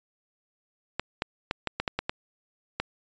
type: clicks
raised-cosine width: 0.3 ms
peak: -11 dBFS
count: 9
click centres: 0.996 / 1.221 / 1.511 / 1.673 / 1.8 / 1.878 / 1.99 / 2.095 / 2.8 s
effects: resampled to 16000 Hz

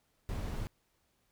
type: noise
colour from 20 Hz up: brown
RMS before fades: -37 dBFS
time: 0.29-0.67 s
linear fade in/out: 0 ms
effects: pink hiss -75 dBFS RMS until 1.31 s

